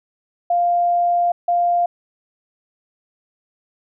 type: tone bursts at uneven times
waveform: sine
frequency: 698.5 Hz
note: F5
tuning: in tune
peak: -14 dBFS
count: 2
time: 0.5-1.32 / 1.48-1.86 s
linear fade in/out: 5 ms
effects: none